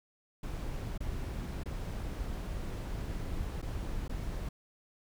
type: noise with dropouts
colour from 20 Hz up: brown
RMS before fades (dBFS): -37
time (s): 0.43-4.49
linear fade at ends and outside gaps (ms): 5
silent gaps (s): 0.978-1.004 / 1.635-1.657 / 3.618-3.625 / 4.08-4.094
effects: none